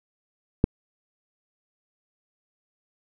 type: click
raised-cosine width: 3 ms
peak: -4 dBFS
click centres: 0.641 s
effects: none